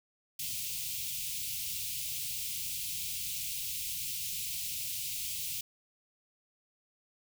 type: band-stop noise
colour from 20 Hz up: white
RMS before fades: -37 dBFS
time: 0.39-5.61 s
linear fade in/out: 5 ms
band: 170 to 2400 Hz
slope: 48 dB/octave
effects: none